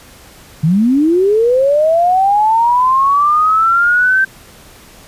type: linear sweep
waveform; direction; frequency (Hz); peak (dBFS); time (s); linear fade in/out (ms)
sine; up; 146.83 to 1568; -8; 0.63-4.25; 10
effects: pink hiss -40 dBFS RMS until 5.07 s + resampled to 32000 Hz